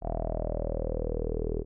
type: tone with low-pass filter sweep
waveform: sawtooth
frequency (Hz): 40.08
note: E1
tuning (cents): -48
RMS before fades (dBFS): -31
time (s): 0.01-1.65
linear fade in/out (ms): 50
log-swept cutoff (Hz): 700 to 410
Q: 7.7
effects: none